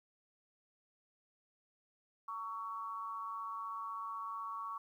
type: tone with amplitude modulation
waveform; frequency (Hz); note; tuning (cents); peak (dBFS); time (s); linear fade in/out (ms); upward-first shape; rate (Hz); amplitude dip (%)
sine; 1121; C#6; +19; -36; 2.28-4.78; 5; sine; 203; 75
effects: 12-bit